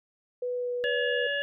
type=tone with pitch glide; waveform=sine; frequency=493.9 to 489.4 Hz; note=B4 to B4; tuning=0 to -16 cents; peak=-28 dBFS; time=0.42-1.27 s; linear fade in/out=5 ms; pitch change=-16 cents; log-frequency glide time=0.55-0.72 s
type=harmonic tone; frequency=568 Hz; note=C#5; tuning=42 cents sharp; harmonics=1 / 3 / 5 / 6; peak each=-32 / -29 / -34 / -44 dBFS; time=0.84-1.42 s; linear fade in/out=0 ms
effects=none